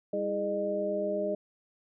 sine tone cluster, 200.5 / 327.3 / 415.9 / 609 Hz, G3 / E4 / G#4 / D#5, +39 / -12 / +2 / -37 cents, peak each -37 / -38 / -34 / -30 dBFS, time 0.13-1.35 s, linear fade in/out 5 ms, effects none

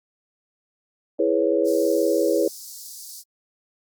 sine chord, C# minor seventh, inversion first, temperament equal, 329.6 / 415.3 / 493.9 / 554.4 Hz, E4 / G#4 / B4 / C#5, 0 / 0 / 0 / 0 cents, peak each -23 dBFS, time 1.19-2.48 s, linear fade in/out 5 ms
pink high-pass noise, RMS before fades -39 dBFS, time 1.64-3.24 s, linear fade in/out 50 ms, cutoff 4600 Hz, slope 48 dB/octave
effects Opus 48 kbps

